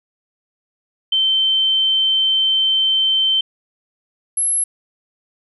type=tone pair in turn; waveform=sine; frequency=3100 / 11047 Hz; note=G7 / F9; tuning=-20 / -20 cents; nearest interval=octave + minor seventh; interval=2200 cents; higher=second; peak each=-13 / -15 dBFS; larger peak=first; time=1.12-3.41 / 4.37-4.64 s; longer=first; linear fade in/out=5 ms; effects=none